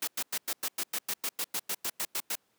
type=noise bursts; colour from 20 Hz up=white; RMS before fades=-32 dBFS; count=16; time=0.02-2.355 s; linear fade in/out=5 ms; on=55 ms; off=97 ms; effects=pink hiss -72 dBFS RMS until 2.58 s + high-pass 200 Hz 12 dB/octave